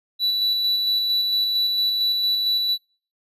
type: tone with tremolo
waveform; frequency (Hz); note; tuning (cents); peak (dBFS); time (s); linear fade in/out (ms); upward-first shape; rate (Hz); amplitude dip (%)
triangle; 3951; B7; 0; -16; 0.19-2.78; 50; square; 4.4; 25
effects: noise-tail reverb RT60 0.4 s tail -26 dB re dry + resampled to 32000 Hz